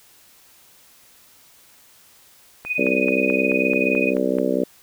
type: click train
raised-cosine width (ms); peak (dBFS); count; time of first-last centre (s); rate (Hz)
0.5; -19; 9; 2.65-4.385; 4.61
type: tone with tremolo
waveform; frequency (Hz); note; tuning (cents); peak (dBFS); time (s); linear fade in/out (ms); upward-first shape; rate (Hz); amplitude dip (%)
sine; 2489; D#7; 0; -18; 2.65-4.14; 50; sine; 19; 75
type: harmonic tone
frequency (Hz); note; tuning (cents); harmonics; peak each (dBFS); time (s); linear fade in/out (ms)
64.2; C2; -32; 3 / 4 / 5 / 6 / 7 / 8 / 9; -28 / -24 / -26 / -27 / -25 / -28 / -25; 2.78-4.64; 5
effects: white hiss -52 dBFS RMS until 4.82 s